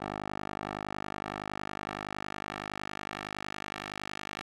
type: tone with band-pass filter sweep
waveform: 10% pulse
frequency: 50.8 Hz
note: G#1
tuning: 38 cents flat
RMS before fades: -39 dBFS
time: 0-4.42 s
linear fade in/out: 10 ms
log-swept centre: 890 to 2300 Hz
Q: 0.81
effects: none